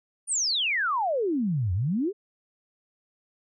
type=exponential two-way sweep; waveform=sine; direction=down then up; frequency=9600 to 85.3 to 436.1 Hz; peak=-23 dBFS; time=0.27-2.13 s; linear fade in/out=50 ms; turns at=1.73 s; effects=none